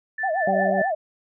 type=tone with tremolo; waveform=sine; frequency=1760 Hz; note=A6; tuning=in tune; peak=-23 dBFS; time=0.18-0.92 s; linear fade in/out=5 ms; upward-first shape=triangle; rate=5.1 Hz; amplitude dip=95%
type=tone with vibrato; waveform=sine; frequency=698.5 Hz; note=F5; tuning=in tune; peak=-21 dBFS; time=0.23-0.95 s; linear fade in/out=10 ms; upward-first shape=sine; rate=8.1 Hz; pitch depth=210 cents each way
type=harmonic tone; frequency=193.2 Hz; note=G3; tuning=25 cents flat; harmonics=1 / 2 / 3 / 4; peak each=-26 / -31 / -23 / -29 dBFS; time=0.47-0.82 s; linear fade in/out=5 ms
effects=none